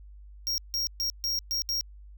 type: tone bursts at uneven times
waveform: square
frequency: 5588 Hz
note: F8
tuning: in tune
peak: -27 dBFS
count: 6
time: 0.47-0.58 / 0.74-0.87 / 1-1.1 / 1.24-1.39 / 1.51-1.62 / 1.69-1.81 s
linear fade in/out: 0 ms
effects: added 50 Hz sine -45 dBFS peak until 2.17 s